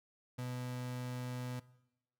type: tone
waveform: 35% pulse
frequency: 124.9 Hz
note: B2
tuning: 20 cents sharp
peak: -37 dBFS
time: 0.38-1.6 s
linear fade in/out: 10 ms
effects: noise-tail reverb RT60 0.9 s tail -20 dB re dry